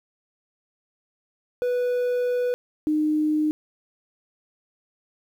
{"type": "tone pair in turn", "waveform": ["triangle", "sine"], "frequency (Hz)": [492.7, 305.7], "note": ["B4", "D#4"], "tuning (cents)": [-4, -30], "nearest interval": "minor sixth", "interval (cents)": 826, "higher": "first", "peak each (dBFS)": -19, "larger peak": "neither", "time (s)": [[1.62, 2.54], [2.87, 3.51]], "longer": "first", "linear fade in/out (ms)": 0, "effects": ["9-bit"]}